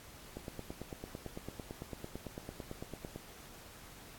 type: click train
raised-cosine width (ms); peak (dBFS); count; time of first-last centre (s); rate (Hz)
2; -28; 26; 0.37-3.16; 8.96
effects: pink hiss -54 dBFS RMS until 4.18 s + AAC 64 kbps